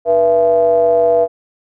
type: ring-modulated tone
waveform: triangle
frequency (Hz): 92.5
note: F#2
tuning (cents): 0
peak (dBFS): -4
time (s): 0.05-1.28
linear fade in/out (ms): 50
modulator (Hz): 578
effects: none